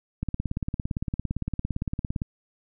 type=click train; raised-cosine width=5 ms; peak=-15 dBFS; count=36; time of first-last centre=0.23-2.219 s; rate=17.6 Hz; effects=none